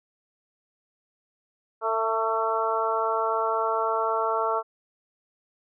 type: harmonic tone with a mistuned harmonic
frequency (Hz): 223.8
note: A3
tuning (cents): +30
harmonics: 2 / 3 / 4 / 5 / 6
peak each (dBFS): -29 / -29 / -29 / -29 / -29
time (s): 1.81-4.63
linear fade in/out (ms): 50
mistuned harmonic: 3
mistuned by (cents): -17
effects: none